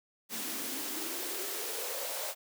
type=noise with high-pass filter sweep; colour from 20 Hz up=white; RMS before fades=-37 dBFS; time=0.29-2.35 s; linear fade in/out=50 ms; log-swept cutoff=220 to 600 Hz; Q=5.7; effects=none